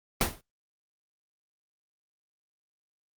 pink noise with exponential decay, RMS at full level -20 dBFS, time 0.21-0.41 s, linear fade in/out 1 ms, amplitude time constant 42 ms, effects noise-tail reverb RT60 0.2 s tail -25 dB re dry + Opus 24 kbps

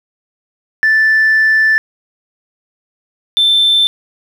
sine tone pair in turn, 1760 / 3548 Hz, A6 / A7, 0 / +14 cents, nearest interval octave, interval 1214 cents, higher second, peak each -6 dBFS, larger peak neither, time 0.83-1.78 / 3.37-3.87 s, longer first, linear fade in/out 0 ms, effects tanh soft clip ceiling -5 dBFS + 7-bit

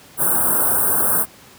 white band-stop noise, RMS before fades -17 dBFS, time 0.17-1.26 s, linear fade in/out 50 ms, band 1600 to 8400 Hz, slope 96 dB/octave, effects pink hiss -45 dBFS RMS until 1.58 s + high-pass 100 Hz 12 dB/octave

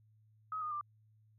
sine tone with pitch steps, 1270 / 1227.4 / 1186.3 Hz, D#6 / D#6 / D6, +35 / -24 / +17 cents, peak -36 dBFS, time 0.52-0.811 s, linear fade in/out 2 ms, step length 97 ms, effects added 108 Hz sine -64 dBFS peak until 1.38 s

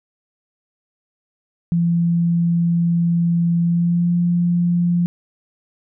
sine tone with pitch glide, 170.2 to 173.78 Hz, F3 to F3, -44 to -8 cents, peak -14 dBFS, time 1.72-5.06 s, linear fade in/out 0 ms, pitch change +36 cents, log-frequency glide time 3.61-4.13 s, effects none

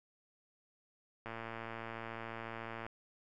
click train, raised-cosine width 0.5 ms, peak -28 dBFS, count 184, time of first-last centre 1.26-2.865 s, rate 114 Hz, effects none

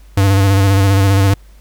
square tone with vibrato, 97.9 Hz, G2, 2 cents flat, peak -9 dBFS, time 0.17-1.34 s, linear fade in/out 5 ms, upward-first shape square, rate 15 Hz, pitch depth 30 cents each way, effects added 50 Hz sine -38 dBFS peak until 1.6 s + pink hiss -52 dBFS RMS until 1.6 s

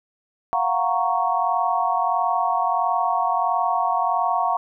sine chord, Gb major seventh, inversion third, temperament equal, 698.5 / 740 / 932.3 / 1108.7 Hz, F5 / Gb5 / Bb5 / Db6, 0 / 0 / 0 / 0 cents, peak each -24 dBFS, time 0.53-4.57 s, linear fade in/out 0 ms, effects none

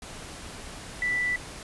sine tone in noise, 1975.5 Hz, B6, in tune, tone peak -24 dBFS, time 1.02-1.36 s, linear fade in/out 2 ms, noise pink, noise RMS -41 dBFS, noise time 0.02-1.63 s, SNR +14 dB, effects resampled to 24000 Hz

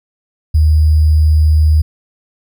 sine tone with sample-and-hold, 77.3 Hz, D#2, 11 cents flat, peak -6 dBFS, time 0.54-1.82 s, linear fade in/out 10 ms, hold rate 4900 Hz, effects none

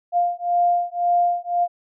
sine beating tone pair, 700 / 701.9 Hz, F5 / F5, +4 / +9 cents, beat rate 1.9 Hz, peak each -20 dBFS, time 0.12-1.68 s, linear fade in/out 50 ms, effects none

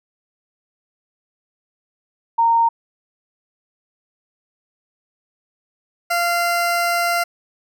sine / 20% pulse tone pair in turn, 923 / 691.5 Hz, A#5 / F5, -17 / -17 cents, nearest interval perfect fourth, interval 500 cents, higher first, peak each -12 dBFS, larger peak neither, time 2.38-2.69 / 6.1-7.24 s, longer second, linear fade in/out 10 ms, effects none

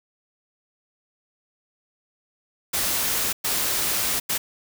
white noise bursts at uneven times, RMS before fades -24 dBFS, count 3, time 2.73-3.33 / 3.44-4.2 / 4.29-4.38 s, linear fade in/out 10 ms, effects none

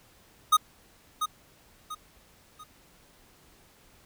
square tone with echo, 1244.5 Hz, D#6, in tune, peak -17 dBFS, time 0.52-0.57 s, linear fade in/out 10 ms, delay 690 ms, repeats 3, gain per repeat -9 dB, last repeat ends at 2.64 s, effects pink hiss -59 dBFS RMS until 4.05 s

